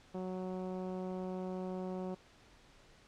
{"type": "tone with low-pass filter", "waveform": "10% pulse", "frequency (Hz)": 185, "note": "F#3", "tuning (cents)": 0, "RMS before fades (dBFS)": -40, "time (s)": [0.14, 2.15], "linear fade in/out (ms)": 10, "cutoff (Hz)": 560, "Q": 0.53, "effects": ["pink hiss -62 dBFS RMS until 3.07 s", "low-pass 6000 Hz 12 dB/octave"]}